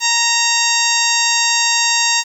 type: harmonic tone with a mistuned harmonic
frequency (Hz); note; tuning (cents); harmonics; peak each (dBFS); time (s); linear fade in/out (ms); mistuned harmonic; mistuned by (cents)
932.3; A#5; 0; 1 / 2 / 3 / 4 / 5 / 6 / 7 / 8; -21 / -21 / -21 / -21 / -21 / -21 / -21 / -21; 0-2.24; 50; 3; -31
effects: 7-bit